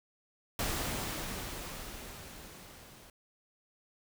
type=noise with level ramp; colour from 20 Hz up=pink; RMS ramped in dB=-33 to -55 dBFS; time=0.59-3.1 s; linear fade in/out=2 ms; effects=none